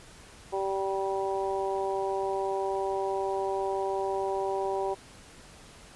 harmonic tone, 194 Hz, G3, 18 cents flat, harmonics 2 / 3 / 4 / 5, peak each -30 / -35 / -33 / -36 dBFS, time 0.52-4.95 s, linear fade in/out 20 ms, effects pink hiss -51 dBFS RMS until 5.95 s + resampled to 24000 Hz

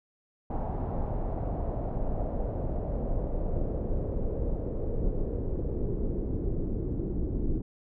brown noise with low-pass filter sweep, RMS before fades -30 dBFS, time 0.5-7.62 s, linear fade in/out 5 ms, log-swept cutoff 790 to 340 Hz, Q 2.7, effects none

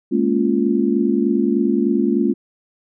sine chord, Bb minor seventh, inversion third, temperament just, 209.8 / 233.1 / 279.7 / 349.6 Hz, Ab3 / Bb3 / Db4 / F4, +18 / 0 / +16 / +2 cents, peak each -20 dBFS, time 0.11-2.34 s, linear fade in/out 20 ms, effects none

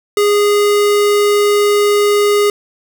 square tone, 411.9 Hz, G#4, 14 cents flat, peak -10 dBFS, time 0.17-2.5 s, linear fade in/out 2 ms, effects none

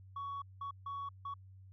sine tone bursts at uneven times, 1119 Hz, C#6, 16 cents sharp, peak -37 dBFS, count 4, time 0.16-0.42 / 0.61-0.71 / 0.86-1.09 / 1.25-1.34 s, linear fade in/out 5 ms, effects tanh soft clip ceiling -37 dBFS + added 95 Hz sine -53 dBFS peak until 1.72 s

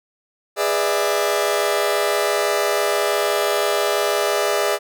sawtooth chord, E dominant seventh, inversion first, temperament just, 412 / 494.4 / 593.3 / 659.3 Hz, G#4 / B4 / D5 / E5, -14 / +2 / +18 / 0 cents, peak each -18 / -23 / -18 / -20 dBFS, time 0.56-4.79 s, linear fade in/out 50 ms, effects none

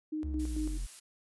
sine tone with tremolo, 308.4 Hz, D#4, 15 cents flat, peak -32 dBFS, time 0.12-0.78 s, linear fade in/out 10 ms, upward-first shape square, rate 4.5 Hz, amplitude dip 65%
triangle linear sweep, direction down, 73.42 to 39.46 Hz, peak -31 dBFS, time 0.23-0.87 s, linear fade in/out 20 ms
blue noise, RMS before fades -47 dBFS, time 0.39-1 s, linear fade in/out 10 ms
effects resampled to 24000 Hz

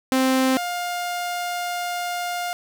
sawtooth tone pair in turn, 261.6 / 706.7 Hz, C4 / F5, 0 / +20 cents, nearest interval octave + perfect fourth, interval 1720 cents, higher second, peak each -13 / -21 dBFS, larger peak first, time 0.12-0.57 / 0.57-2.53 s, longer second, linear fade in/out 0 ms, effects none

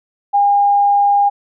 sine tone, 810 Hz, G#5, 43 cents flat, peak -9 dBFS, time 0.33-1.3 s, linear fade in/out 20 ms, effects none

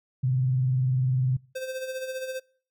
sine tone with vibrato, 129.1 Hz, C3, 23 cents flat, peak -21 dBFS, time 0.23-1.37 s, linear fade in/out 10 ms, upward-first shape sine, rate 20 Hz, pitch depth 98 cents each way
square tone with tremolo, 520 Hz, C5, 11 cents flat, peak -30 dBFS, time 1.55-2.4 s, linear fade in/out 10 ms, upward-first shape sine, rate 15 Hz, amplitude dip 55%
effects noise-tail reverb RT60 0.5 s tail -25 dB re dry

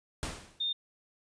pink noise with exponential decay, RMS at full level -34 dBFS, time 0.23-0.69 s, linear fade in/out 0 ms, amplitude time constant 100 ms
sine tone, 3640 Hz, A#7, 42 cents flat, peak -29 dBFS, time 0.6-0.73 s, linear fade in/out 10 ms
effects resampled to 22050 Hz

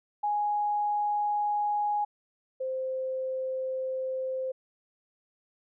sine tone pair in turn, 830.6 / 521.3 Hz, G#5 / C5, 0 / -6 cents, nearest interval minor sixth, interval 806 cents, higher first, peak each -25 / -29 dBFS, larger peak first, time 0.23-2.05 / 2.6-4.52 s, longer second, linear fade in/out 10 ms, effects none

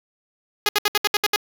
5% pulse tone bursts, 415.3 Hz, G#4, in tune, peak -5 dBFS, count 8, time 0.66-1.361 s, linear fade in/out 2 ms, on 29 ms, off 67 ms, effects none

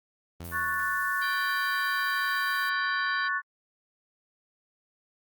sawtooth tone with exponential decay, 84.8 Hz, E2, 50 cents sharp, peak -33 dBFS, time 0.4-1.6 s, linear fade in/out 5 ms, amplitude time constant 260 ms
violet noise, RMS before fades -43 dBFS, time 0.44-2.7 s, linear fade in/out 10 ms
sine chord, F# minor, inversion second, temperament equal, 1108.7 / 1480 / 1760 Hz, C#6 / F#6 / A6, 0 / 0 / 0 cents, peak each -31 / -30 / -30 dBFS, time 0.51-3.42 s, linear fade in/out 50 ms
harmonic tone, 784 Hz, G5, in tune, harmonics 2 / 3 / 4 / 5 / 6, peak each -45 / -44 / -42 / -40 / -41 dBFS, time 1.21-3.29 s, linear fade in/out 20 ms
effects Opus 32 kbps

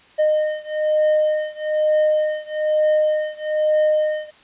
triangle beating tone pair, 613 / 614.1 Hz, D#5 / D#5, -26 / -23 cents, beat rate 1.1 Hz, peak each -17 / -18 dBFS, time 0.18-4.31 s, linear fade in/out 20 ms, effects white hiss -50 dBFS RMS until 4.43 s + resampled to 8000 Hz

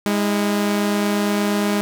sawtooth tone pair together, 204.8 / 321.4 Hz, G#3 / E4, -24 / -44 cents, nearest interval minor sixth, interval 780 cents, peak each -14 / -22 dBFS, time 0.06-1.81 s, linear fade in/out 0 ms, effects none

